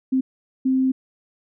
sine tone bursts at uneven times, 261.6 Hz, C4, in tune, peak -16 dBFS, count 2, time 0.12-0.21 / 0.65-0.92 s, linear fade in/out 10 ms, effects none

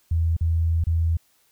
sine tone with dropouts, 82.41 Hz, E2, in tune, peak -18 dBFS, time 0.11-1.17 s, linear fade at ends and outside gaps 5 ms, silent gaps 0.367-0.409 / 0.84-0.868 s, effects white hiss -63 dBFS RMS until 1.51 s

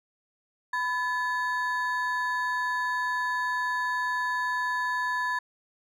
triangle ring-modulated tone, 1361 Hz, F6, 45 cents flat, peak -21 dBFS, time 0.73-5.39 s, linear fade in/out 5 ms, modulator 364 Hz, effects none

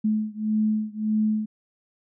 sine beating tone pair, 214.5 / 216.2 Hz, A3 / A3, -44 / -30 cents, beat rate 1.7 Hz, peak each -24 / -25 dBFS, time 0.04-1.46 s, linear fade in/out 10 ms, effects none

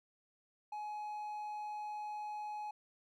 triangle tone, 842 Hz, G#5, 24 cents sharp, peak -38 dBFS, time 0.72-2.71 s, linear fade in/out 5 ms, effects none

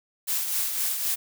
blue noise with tremolo, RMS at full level -25 dBFS, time 0.27-1.16 s, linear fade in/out 20 ms, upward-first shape triangle, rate 3.9 Hz, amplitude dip 50%, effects none

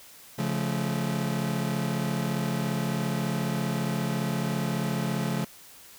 40% pulse chord, Db augmented, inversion none, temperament just, 138.59 / 173.24 / 216.5 Hz, Db3 / F3 / A3, 0 / -14 / -28 cents, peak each -30 dBFS, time 0.38-5.45 s, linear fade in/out 10 ms, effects white hiss -50 dBFS RMS until 5.98 s

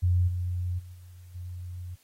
sine tone with level steps, 89.3 Hz, F2, 39 cents sharp, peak -20 / -27 / -41 / -45 / -35 dBFS, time 0.02-1.96 s, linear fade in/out 20 ms, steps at 0.27 / 0.78 / 0.93 / 1.34 s, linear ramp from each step 20 ms, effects white hiss -64 dBFS RMS until 2.03 s + AAC 48 kbps

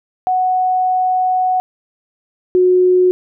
sine tone pair in turn, 740 / 365 Hz, F#5 / F#4, 0 / -24 cents, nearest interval octave, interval 1224 cents, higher first, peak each -12 / -8 dBFS, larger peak second, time 0.27-1.6 / 2.55-3.11 s, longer first, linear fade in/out 0 ms, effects none

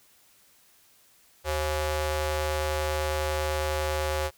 sawtooth ring-modulated tone, 306 Hz, D#4, 29 cents flat, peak -19 dBFS, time 1.44-4.31 s, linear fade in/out 50 ms, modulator 232 Hz, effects white hiss -60 dBFS RMS until 4.37 s

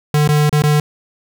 square tone with dropouts, 149.3 Hz, D3, 29 cents sharp, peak -11 dBFS, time 0.14-0.8 s, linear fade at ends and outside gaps 2 ms, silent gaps 0.277-0.289 / 0.495-0.527 / 0.621-0.637 s, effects none

